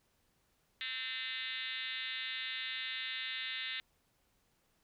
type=tone with frequency modulation; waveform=sine; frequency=2794 Hz; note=F7; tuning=in tune; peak=-37 dBFS; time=0.81-3.8 s; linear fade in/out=0 ms; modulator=246 Hz; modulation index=4.6; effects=pink hiss -75 dBFS RMS until 4.83 s